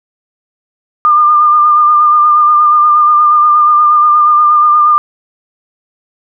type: tone with vibrato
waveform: sine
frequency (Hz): 1204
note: D6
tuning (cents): +43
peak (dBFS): -4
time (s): 1.05-4.98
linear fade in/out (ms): 0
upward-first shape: sine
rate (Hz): 8.4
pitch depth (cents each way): 26
effects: none